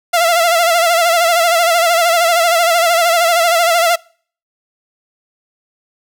sawtooth tone with vibrato, 679 Hz, F5, 49 cents flat, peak -6 dBFS, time 0.13-3.96 s, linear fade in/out 10 ms, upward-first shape sine, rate 13 Hz, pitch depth 68 cents each way, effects noise-tail reverb RT60 0.5 s tail -26 dB re dry

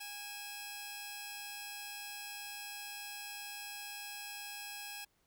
10% pulse tone pair together, 820 / 2603 Hz, G#5 / E7, -22 / -22 cents, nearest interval octave + minor sixth, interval 2000 cents, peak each -38 / -38 dBFS, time 0-5.05 s, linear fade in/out 10 ms, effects pink hiss -75 dBFS RMS until 5.26 s

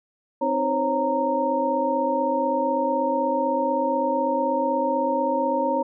sine tone cluster, 261.1 / 309.8 / 511 / 547 / 926 Hz, C4 / D#4 / C5 / C#5 / A#5, -3 / -7 / -41 / -23 / -12 cents, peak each -28 / -30 / -33 / -24 / -24 dBFS, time 0.41-5.83 s, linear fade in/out 10 ms, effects none

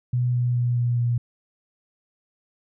sine tone with pitch steps, 123.47 / 122.55 / 121.63 / 120.72 / 119.82 Hz, B2 / B2 / B2 / B2 / A#2, 0 / -13 / -26 / -39 / +48 cents, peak -19 dBFS, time 0.13-1.18 s, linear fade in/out 5 ms, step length 210 ms, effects none

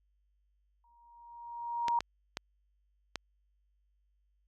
sine tone with exponential growth, 943 Hz, A#5, 20 cents sharp, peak -25 dBFS, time 0.84-1.99 s, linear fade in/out 2 ms, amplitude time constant 250 ms
clicks, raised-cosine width 0.2 ms, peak -17 dBFS, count 4, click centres 1.883 / 2.006 / 2.371 / 3.157 s
effects added 50 Hz sine -70 dBFS peak until 4.47 s

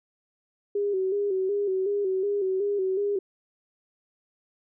sine tone with vibrato, 392 Hz, G4, in tune, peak -23 dBFS, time 0.75-3.19 s, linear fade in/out 5 ms, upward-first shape square, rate 2.7 Hz, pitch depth 64 cents each way, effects none

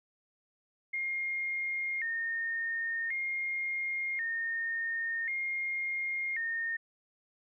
sine tone with vibrato, 1975.5 Hz, B6, in tune, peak -31 dBFS, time 0.93-6.77 s, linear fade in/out 10 ms, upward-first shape square, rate 0.46 Hz, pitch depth 130 cents each way, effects none

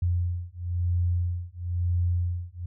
sine beating tone pair, 87.31 / 88.31 Hz, F2 / F2, 0 / +20 cents, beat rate 1 Hz, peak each -27 dBFS, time 0.02-2.66 s, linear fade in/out 5 ms, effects none

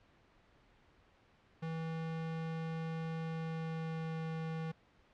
square tone with pitch glide, 162.3 to 161.18 Hz, E3 to E3, -27 to -39 cents, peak -38 dBFS, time 1.62-4.72 s, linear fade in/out 10 ms, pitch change -12 cents, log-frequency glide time 3.23-4.26 s, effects pink hiss -67 dBFS RMS until 5.13 s + low-pass 3000 Hz 12 dB/octave

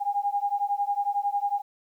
sine beating tone pair, 806 / 817 Hz, G5 / G#5, +48 / -29 cents, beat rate 11 Hz, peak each -27 dBFS, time 0-1.62 s, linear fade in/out 20 ms, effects 10-bit

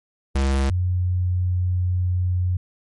square / sine tone pair in turn, 67.7 / 90.37 Hz, C#2 / F#2, -40 / -40 cents, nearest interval perfect fourth, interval 500 cents, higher second, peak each -18 dBFS, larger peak neither, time 0.35-0.7 / 0.7-2.57 s, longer second, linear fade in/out 5 ms, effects MP3 48 kbps

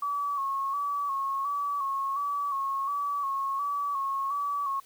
sine tone with vibrato, 1119 Hz, C#6, 16 cents sharp, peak -27 dBFS, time 0.02-4.8 s, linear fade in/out 5 ms, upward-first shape square, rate 1.4 Hz, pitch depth 41 cents each way, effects white hiss -58 dBFS RMS until 4.85 s

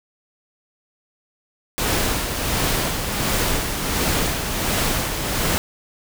pink noise with tremolo, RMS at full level -20 dBFS, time 1.78-5.58 s, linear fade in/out 0 ms, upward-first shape sine, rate 1.4 Hz, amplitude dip 45%, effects none

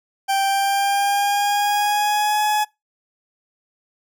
40% pulse tone with pitch glide, 784 to 845.1 Hz, G5 to G#5, 0 to +30 cents, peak -16 dBFS, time 0.28-2.65 s, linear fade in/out 20 ms, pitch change +130 cents, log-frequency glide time 0.44-2.41 s, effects noise-tail reverb RT60 0.2 s tail -23 dB re dry

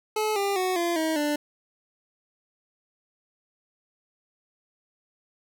25% pulse tone with pitch steps, 430 / 398.9 / 370 / 343.3 / 318.4 / 295.4 Hz, A4 / G4 / F#4 / F4 / D#4 / D4, -40 / +30 / 0 / -30 / +40 / +10 cents, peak -20 dBFS, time 0.16-1.36 s, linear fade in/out 5 ms, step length 200 ms, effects none

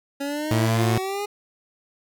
25% pulse exponential sweep, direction up, 277.2 to 415.3 Hz, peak -22 dBFS, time 0.2-1.26 s, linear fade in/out 10 ms
sawtooth tone, 112.9 Hz, A2, 45 cents sharp, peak -15 dBFS, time 0.51-0.98 s, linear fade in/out 0 ms
effects none

